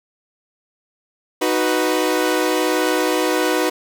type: chord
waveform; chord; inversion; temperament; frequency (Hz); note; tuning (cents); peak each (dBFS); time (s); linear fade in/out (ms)
sawtooth; B major; first; equal; 311.1 / 370 / 493.9; D#4 / F#4 / B4; 0 / 0 / 0; -17; 1.41-3.7; 10
effects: none